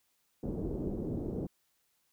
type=low-pass noise; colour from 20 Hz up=white; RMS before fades=-36 dBFS; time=0.43-1.47 s; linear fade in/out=5 ms; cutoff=410 Hz; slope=24 dB/octave; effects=white hiss -75 dBFS RMS until 2.12 s